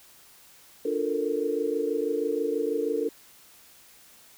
sine chord, Bb major seventh, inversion first, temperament equal, 293.7 / 349.2 / 440 / 466.2 Hz, D4 / F4 / A4 / Bb4, 0 / 0 / 0 / 0 cents, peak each -32 / -34 / -28 / -29 dBFS, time 0.85-3.09 s, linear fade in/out 5 ms, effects white hiss -54 dBFS RMS until 4.37 s

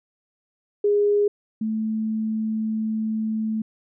sine tone pair in turn, 411.2 / 219 Hz, G#4 / A3, -17 / -8 cents, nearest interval major seventh, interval 1091 cents, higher first, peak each -16 / -22 dBFS, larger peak first, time 0.84-1.28 / 1.61-3.62 s, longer second, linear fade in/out 5 ms, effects none

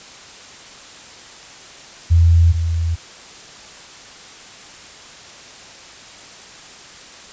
sine tone pair in turn, 84 / 83.28 Hz, E2 / E2, +33 / +18 cents, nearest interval unison, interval 15 cents, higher first, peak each -8 / -16 dBFS, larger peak first, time 2.1-2.53 / 2.53-2.96 s, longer neither, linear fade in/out 20 ms, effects white hiss -39 dBFS RMS until 7.32 s + resampled to 16000 Hz

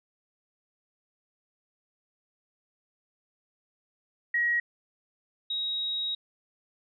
sine tone pair in turn, 1900 / 3800 Hz, A#6 / A#7, +33 / +33 cents, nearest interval octave, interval 1200 cents, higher second, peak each -23 / -28 dBFS, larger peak first, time 4.34-4.6 / 5.5-6.15 s, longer second, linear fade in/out 5 ms, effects none

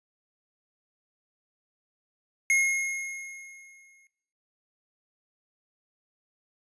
square tone with exponential decay, 2155 Hz, C#7, 49 cents flat, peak -20 dBFS, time 2.5-4.07 s, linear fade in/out 1 ms, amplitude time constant 340 ms, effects noise-tail reverb RT60 0.7 s tail -18 dB re dry + resampled to 24000 Hz

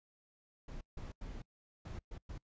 brown noise bursts at uneven times, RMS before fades -45 dBFS, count 6, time 0.68-0.81 / 0.97-1.12 / 1.21-1.42 / 1.85-1.99 / 2.11-2.18 / 2.29-2.38 s, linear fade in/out 5 ms, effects noise-tail reverb RT60 0.1 s tail -24 dB re dry + resampled to 16000 Hz

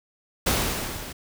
pink noise with level ramp, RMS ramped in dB -21 to -38 dBFS, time 0.46-1.13 s, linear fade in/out 10 ms, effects none

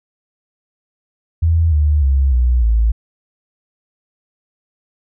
sine tone with pitch steps, 82.41 / 74.7 / 67.72 / 61.38 / 55.64 Hz, E2 / D2 / C#2 / B1 / A1, 0 / +30 / -40 / -10 / +20 cents, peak -10 dBFS, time 1.42-2.92 s, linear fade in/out 10 ms, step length 300 ms, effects none

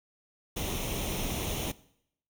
pink noise with comb filter, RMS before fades -33 dBFS, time 0.56-1.72 s, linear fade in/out 10 ms, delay 0.32 ms, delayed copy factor +0.65, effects noise-tail reverb RT60 0.7 s tail -19 dB re dry

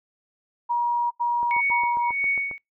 sine tone bursts, 954 Hz, A#5, 40 cents sharp, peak -20 dBFS, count 3, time 0.69-2.12 s, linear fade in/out 20 ms, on 420 ms, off 85 ms
click train, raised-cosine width 1 ms, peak -26 dBFS, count 9, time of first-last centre 1.43-2.513 s, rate 7.39 Hz
sine tone with tremolo, 2228 Hz, C#7, 8 cents sharp, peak -19 dBFS, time 1.51-2.58 s, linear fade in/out 0 ms, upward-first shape triangle, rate 1.6 Hz, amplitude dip 100%
effects noise-tail reverb RT60 0.2 s tail -26 dB re dry

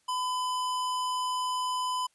square tone, 1007 Hz, B5, 33 cents sharp, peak -29 dBFS, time 0.08-2.07 s, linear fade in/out 10 ms, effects white hiss -70 dBFS RMS until 2.14 s + resampled to 24000 Hz

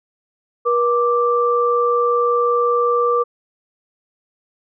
sine tone pair together, 480.4 / 1174.7 Hz, B4 / D6, -48 / 0 cents, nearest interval octave + minor third, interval 1548 cents, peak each -16 / -17 dBFS, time 0.65-3.24 s, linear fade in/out 20 ms, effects none

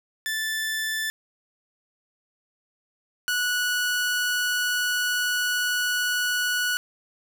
sawtooth tone pair in turn, 1758 / 1471.1 Hz, A6 / F#6, -2 / -10 cents, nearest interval minor third, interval 308 cents, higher first, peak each -22 / -19 dBFS, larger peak second, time 0.26-1.1 / 3.28-6.77 s, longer second, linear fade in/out 0 ms, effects none

